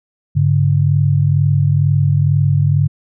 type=tone pair together; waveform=sine; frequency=101.75 / 143.9 Hz; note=G#2 / D3; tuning=-35 / -35 cents; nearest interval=tritone; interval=600 cents; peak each=-14 / -12 dBFS; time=0.35-2.88 s; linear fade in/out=20 ms; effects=none